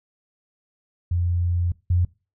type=tone pair in turn; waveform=sine; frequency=87.31 / 88.48 Hz; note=F2 / F2; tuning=0 / +23 cents; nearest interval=unison; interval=23 cents; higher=second; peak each=-19 / -16 dBFS; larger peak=second; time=1.11-1.72 / 1.9-2.05 s; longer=first; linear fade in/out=5 ms; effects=noise-tail reverb RT60 0.3 s tail -22 dB re dry